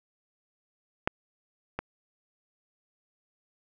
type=clicks; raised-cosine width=0.5 ms; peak=-9 / -16 dBFS; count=2; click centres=1.075 / 1.79 s; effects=none